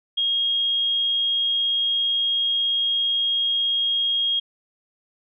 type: tone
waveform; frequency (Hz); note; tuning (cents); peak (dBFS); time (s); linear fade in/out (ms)
sine; 3261; G#7; -32; -19; 0.17-4.4; 10
effects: none